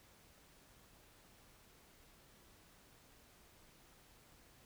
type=silence; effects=pink hiss -65 dBFS RMS until 4.65 s